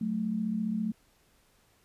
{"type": "tone pair together", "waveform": "sine", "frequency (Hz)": [185.09, 220], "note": ["F#3", "A3"], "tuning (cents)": [1, 0], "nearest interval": "minor third", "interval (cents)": 299, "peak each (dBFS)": [-34, -29], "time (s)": [0.01, 0.92], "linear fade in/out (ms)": 5, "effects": ["pink hiss -66 dBFS RMS until 1.84 s", "resampled to 32000 Hz"]}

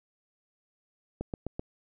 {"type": "click train", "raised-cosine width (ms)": 2, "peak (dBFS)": -20, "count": 4, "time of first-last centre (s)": [1.21, 1.595], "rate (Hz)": 7.8, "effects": []}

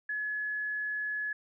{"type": "tone", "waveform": "sine", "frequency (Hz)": 1700, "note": "G#6", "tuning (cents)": 40, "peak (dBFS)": -31, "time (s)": [0.09, 1.33], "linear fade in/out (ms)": 5, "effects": []}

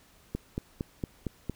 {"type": "click train", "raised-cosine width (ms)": 3, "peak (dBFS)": -18, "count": 6, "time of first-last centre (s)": [0.35, 1.497], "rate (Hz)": 4.36, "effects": ["pink hiss -60 dBFS RMS until 1.55 s"]}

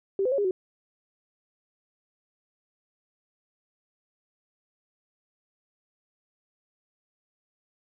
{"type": "tone with pitch steps", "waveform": "sine", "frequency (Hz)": [390.5, 507, 552, 408.5, 371.5], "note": ["G4", "B4", "C#5", "G#4", "F#4"], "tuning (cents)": [-7, 45, -7, -29, 7], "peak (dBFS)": -22, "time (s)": [0.19, 0.51], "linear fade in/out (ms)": 2, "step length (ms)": 64, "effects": []}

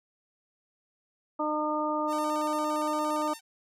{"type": "harmonic tone", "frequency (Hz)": 303.6, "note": "D#4", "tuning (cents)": -42, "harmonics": [1, 2, 3, 4], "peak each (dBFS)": [-32, -32, -32, -32], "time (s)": [1.39, 3.34], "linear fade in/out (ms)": 10}
{"type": "tone with vibrato", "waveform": "5% pulse", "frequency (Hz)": 830.6, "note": "G#5", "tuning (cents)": 0, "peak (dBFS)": -30, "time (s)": [2.07, 3.41], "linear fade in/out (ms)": 50, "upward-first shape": "square", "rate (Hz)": 8.7, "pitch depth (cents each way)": 150}
{"effects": []}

